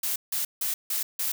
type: noise bursts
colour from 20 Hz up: blue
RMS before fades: -28 dBFS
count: 5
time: 0.03-1.32 s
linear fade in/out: 5 ms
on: 130 ms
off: 160 ms
effects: none